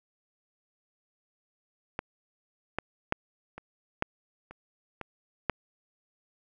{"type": "clicks", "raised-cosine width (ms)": 0.5, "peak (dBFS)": [-16, -14, -10, -26, -11, -30, -22, -10], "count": 8, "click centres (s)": [1.991, 2.786, 3.124, 3.58, 4.024, 4.51, 5.013, 5.497], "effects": []}